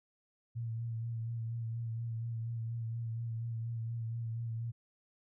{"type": "tone with vibrato", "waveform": "sine", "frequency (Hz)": 115, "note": "A#2", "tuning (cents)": -23, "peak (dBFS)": -35, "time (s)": [0.55, 4.72], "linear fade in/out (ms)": 20, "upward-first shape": "sine", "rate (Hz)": 4.2, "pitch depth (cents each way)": 32, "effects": []}